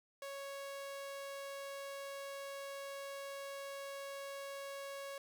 sawtooth tone, 554.4 Hz, C#5, in tune, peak -40 dBFS, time 0.22-5.18 s, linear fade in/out 2 ms, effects none

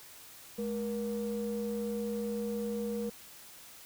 triangle ring-modulated tone, 131.8 Hz, C3, 13 cents sharp, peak -26 dBFS, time 0.58-3.1 s, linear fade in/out 10 ms, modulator 343 Hz, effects tanh soft clip ceiling -26 dBFS + white hiss -52 dBFS RMS until 3.85 s

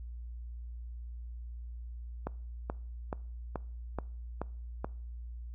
click train, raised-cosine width 1 ms, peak -20 dBFS, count 7, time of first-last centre 2.27-4.845 s, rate 2.33 Hz, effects noise-tail reverb RT60 0.5 s tail -23 dB re dry + added 59 Hz sine -40 dBFS peak until 5.54 s

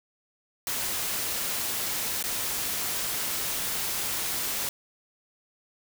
white noise with dropouts, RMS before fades -30 dBFS, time 0.67-4.69 s, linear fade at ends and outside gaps 1 ms, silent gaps 2.227-2.239 s, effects none

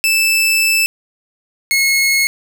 sawtooth tone pair in turn, 2637 / 2174 Hz, E7 / C#7, 0 / -34 cents, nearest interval minor third, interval 334 cents, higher first, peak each -8 dBFS, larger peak neither, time 0.04-0.86 / 1.71-2.27 s, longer first, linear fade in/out 0 ms, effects none

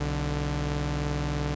sawtooth tone pair together, 63.3 / 146.78 Hz, B1 / D3, +43 / -1 cents, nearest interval octave + minor third, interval 1456 cents, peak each -26 / -25 dBFS, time 0-1.55 s, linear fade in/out 10 ms, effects resampled to 16000 Hz

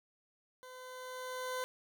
20% pulse tone with level ramp, 509 Hz, C5, 48 cents flat, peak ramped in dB -45 to -30 dBFS, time 0.63-1.64 s, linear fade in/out 0 ms, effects none

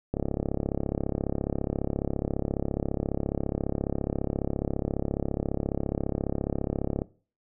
click train, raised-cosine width 2 ms, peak -14 dBFS, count 239, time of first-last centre 0.14-7.019 s, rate 34.6 Hz, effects noise-tail reverb RT60 0.4 s tail -20 dB re dry

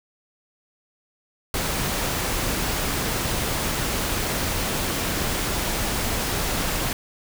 pink noise, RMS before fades -25 dBFS, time 1.54-6.93 s, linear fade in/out 2 ms, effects none

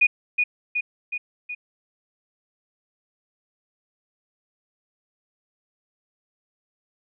sine tone with echo, 2461 Hz, D#7, 20 cents flat, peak -13 dBFS, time 0.01-0.07 s, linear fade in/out 10 ms, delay 370 ms, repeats 4, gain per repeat -4 dB, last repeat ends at 1.55 s, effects none

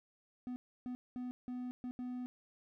triangle tone bursts at uneven times, 249 Hz, B3, 14 cents sharp, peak -37 dBFS, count 6, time 0.47-0.56 / 0.86-0.95 / 1.16-1.31 / 1.48-1.71 / 1.84-1.91 / 1.99-2.26 s, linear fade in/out 0 ms, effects none

